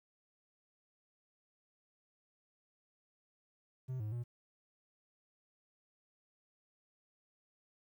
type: tone with pitch steps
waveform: triangle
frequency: 129 / 106.7 / 120 Hz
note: C3 / G#2 / B2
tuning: -24 / +47 / -49 cents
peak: -35 dBFS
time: 3.88-4.24 s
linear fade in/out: 20 ms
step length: 120 ms
effects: 12-bit